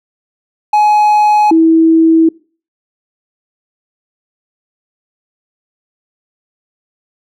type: tone pair in turn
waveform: triangle / sine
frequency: 842 / 325 Hz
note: G#5 / E4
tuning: +24 / -24 cents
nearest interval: octave + major third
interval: 1648 cents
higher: first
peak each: -4 dBFS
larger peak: neither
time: 0.73-1.51 / 1.51-2.29 s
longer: neither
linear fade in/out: 5 ms
effects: noise-tail reverb RT60 0.4 s tail -24 dB re dry